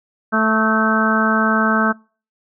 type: harmonic tone with a mistuned harmonic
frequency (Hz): 220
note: A3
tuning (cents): 0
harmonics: 1 / 2 / 3 / 4 / 5 / 6 / 7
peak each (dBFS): -18 / -26 / -23 / -26 / -24 / -20 / -19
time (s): 0.32-1.93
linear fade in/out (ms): 20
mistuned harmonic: 6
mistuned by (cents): -29
effects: noise-tail reverb RT60 0.4 s tail -26 dB re dry